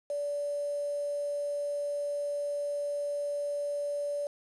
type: tone with quantisation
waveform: sine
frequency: 578 Hz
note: D5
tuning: 28 cents flat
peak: -30 dBFS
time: 0.1-4.27 s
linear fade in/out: 2 ms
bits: 8
effects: resampled to 24000 Hz